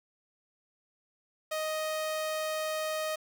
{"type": "tone", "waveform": "sawtooth", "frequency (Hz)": 624, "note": "D#5", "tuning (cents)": 5, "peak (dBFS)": -27, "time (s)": [1.51, 3.16], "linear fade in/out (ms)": 10, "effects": ["9-bit"]}